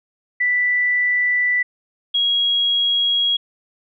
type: tone pair in turn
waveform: sine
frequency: 1975.5 / 3300 Hz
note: B6 / G#7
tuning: 0 / -12 cents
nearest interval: major sixth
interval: 888 cents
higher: second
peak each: -15 dBFS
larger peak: neither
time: 0.4-1.63 / 2.14-3.37 s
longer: neither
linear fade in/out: 10 ms
effects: none